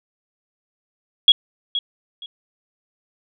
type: tone with echo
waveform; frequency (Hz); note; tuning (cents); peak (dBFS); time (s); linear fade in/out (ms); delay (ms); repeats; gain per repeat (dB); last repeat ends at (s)
sine; 3322; G#7; 0; -6; 1.28-1.32; 2; 470; 2; -13; 2.26
effects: none

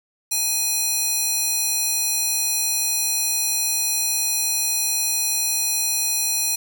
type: tone with high-pass filter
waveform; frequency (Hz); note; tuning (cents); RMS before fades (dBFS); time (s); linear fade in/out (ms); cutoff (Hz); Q
square; 830.6; G#5; 0; -22; 0.31-6.56; 10; 6000; 0.97
effects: none

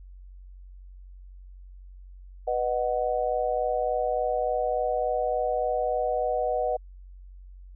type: chord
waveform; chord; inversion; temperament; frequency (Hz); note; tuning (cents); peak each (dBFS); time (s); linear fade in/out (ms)
sine; B major; none; just; 493.9 / 617.4 / 740.8; B4 / D#5 / F#5; 0 / -14 / +2; -28; 2.47-6.77; 10
effects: added 46 Hz sine -43 dBFS peak until 7.75 s

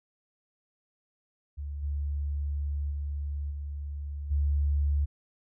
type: tone with level steps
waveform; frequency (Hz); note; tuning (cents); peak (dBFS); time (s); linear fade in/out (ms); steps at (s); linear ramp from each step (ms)
sine; 72.1; D2; -31; -33 / -28 / -30 / -33 / -23; 1.57-5.06; 20; 1.82 / 2.9 / 3.5 / 4.3; 20
effects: none

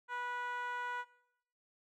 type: tone with band-pass filter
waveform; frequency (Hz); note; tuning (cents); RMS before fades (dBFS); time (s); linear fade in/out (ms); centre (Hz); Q
10% pulse; 489.6; B4; -15; -40; 0.08-1.05; 50; 1200; 4.4
effects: noise-tail reverb RT60 0.8 s tail -19 dB re dry

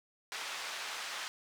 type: band-pass noise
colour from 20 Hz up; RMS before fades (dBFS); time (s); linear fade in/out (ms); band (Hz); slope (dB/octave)
pink; -41; 0.32-1.28; 0; 1100 to 5800; 12
effects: none

